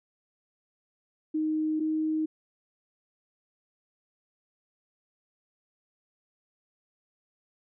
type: tone pair in turn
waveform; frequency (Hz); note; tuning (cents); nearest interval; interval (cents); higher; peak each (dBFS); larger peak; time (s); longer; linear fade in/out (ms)
sine; 311.1 / 312.9; D#4 / D#4; 0 / +10; unison; 10; second; -25; neither; 1.34-1.8 / 1.8-2.26; neither; 10
effects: none